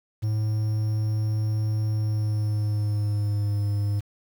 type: tone with pitch glide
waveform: triangle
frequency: 107.9 to 102.49 Hz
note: A2 to G#2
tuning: -33 to -22 cents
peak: -20 dBFS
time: 0.22-4.01 s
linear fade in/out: 20 ms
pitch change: -89 cents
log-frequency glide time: 1.9-3.63 s
effects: 8-bit